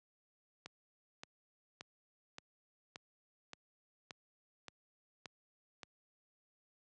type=click train; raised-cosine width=0.2 ms; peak=-29 dBFS; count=10; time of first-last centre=0.66-5.832 s; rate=1.74 Hz; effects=high-pass 100 Hz 12 dB/octave + resampled to 22050 Hz